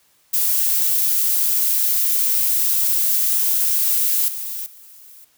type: noise with level steps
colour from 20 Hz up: violet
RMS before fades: -18 / -28 / -44 dBFS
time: 0.33-5.25 s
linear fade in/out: 10 ms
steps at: 4.28 / 4.66 s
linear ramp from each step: 2 ms
effects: white hiss -59 dBFS RMS until 5.37 s